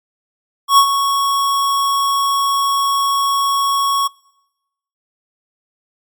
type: tone with ADSR envelope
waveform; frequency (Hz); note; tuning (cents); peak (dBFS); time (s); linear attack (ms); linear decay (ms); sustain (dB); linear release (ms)
square; 1108.7; C#6; 0; -5; 0.68-4.08; 96; 78; -9; 14
effects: noise-tail reverb RT60 0.9 s tail -24 dB re dry + MP3 96 kbps